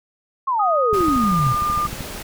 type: exponential sweep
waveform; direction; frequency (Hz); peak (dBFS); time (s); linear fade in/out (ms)
sine; down; 1108.7 to 118.1; -17; 0.47-1.53; 10
type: tone with pitch glide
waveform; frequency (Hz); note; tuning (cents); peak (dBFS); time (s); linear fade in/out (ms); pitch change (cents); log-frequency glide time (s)
sine; 1244.5 to 1203.5; D#6 to D6; 0 to +42; -18; 0.59-1.87; 10; -58; 1.13-1.38
type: noise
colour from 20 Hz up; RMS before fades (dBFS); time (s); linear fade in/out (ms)
pink; -32; 0.93-2.23; 10
type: click train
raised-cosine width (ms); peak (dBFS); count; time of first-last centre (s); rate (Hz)
5; -17; 15; 0.93-2.007; 13
effects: none